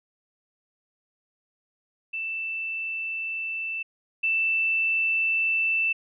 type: tone pair in turn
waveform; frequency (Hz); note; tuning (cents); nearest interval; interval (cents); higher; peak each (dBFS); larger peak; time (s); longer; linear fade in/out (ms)
sine; 2658 / 2658; E7 / E7; +14 / +14; unison; 0; neither; -28 / -21; second; 2.13-3.83 / 4.23-5.93; neither; 10
effects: none